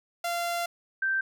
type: tone pair in turn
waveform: sawtooth / sine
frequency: 690 / 1562.9 Hz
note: F5 / G6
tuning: -21 / -6 cents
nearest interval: octave + major second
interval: 1415 cents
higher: second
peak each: -24 dBFS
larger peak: neither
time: 0.24-0.66 / 1.02-1.21 s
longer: first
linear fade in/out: 5 ms
effects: none